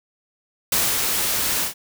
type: noise with ADSR envelope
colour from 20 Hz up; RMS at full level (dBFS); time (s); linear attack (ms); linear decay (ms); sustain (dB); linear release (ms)
white; -19; 0.72-1.74; 4; 240; -3; 110
effects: none